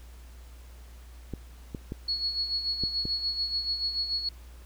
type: clicks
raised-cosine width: 3 ms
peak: -21 dBFS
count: 5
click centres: 1.337 / 1.748 / 1.921 / 2.837 / 3.054 s
type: tone with tremolo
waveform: sine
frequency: 4360 Hz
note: C#8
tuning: 29 cents flat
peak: -25 dBFS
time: 2.08-4.29 s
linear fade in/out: 5 ms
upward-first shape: sine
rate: 6.9 Hz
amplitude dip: 60%
effects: added 60 Hz sine -45 dBFS peak until 4.65 s + pink hiss -57 dBFS RMS until 4.65 s